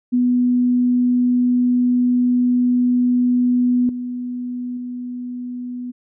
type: tone with level steps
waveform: sine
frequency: 246.9 Hz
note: B3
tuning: in tune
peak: -13 / -23 / -25 dBFS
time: 0.12-5.92 s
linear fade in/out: 20 ms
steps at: 3.89 / 4.77 s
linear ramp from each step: 2 ms
effects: none